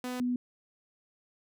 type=tone pair in turn; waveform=sawtooth / sine; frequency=250 / 246.8 Hz; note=B3 / B3; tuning=+21 / -1 cents; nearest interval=unison; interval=22 cents; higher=first; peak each=-30 / -27 dBFS; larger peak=second; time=0.04-0.2 / 0.2-0.36 s; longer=neither; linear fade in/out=2 ms; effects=none